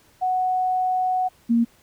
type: tone pair in turn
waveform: sine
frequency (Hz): 740 / 233.1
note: F#5 / A#3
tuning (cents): 0 / 0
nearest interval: octave + minor sixth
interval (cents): 2000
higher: first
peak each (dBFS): -19 / -15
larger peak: second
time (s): 0.21-1.29 / 1.49-1.65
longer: first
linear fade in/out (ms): 20
effects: pink hiss -57 dBFS RMS until 1.82 s